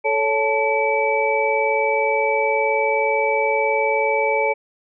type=tone cluster; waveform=sine; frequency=438.9 / 558 / 877 / 2298 Hz; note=A4 / C#5 / A5 / D7; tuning=-4 / +11 / -6 / -38 cents; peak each=-22 dBFS; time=0.04-4.54 s; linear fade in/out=20 ms; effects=none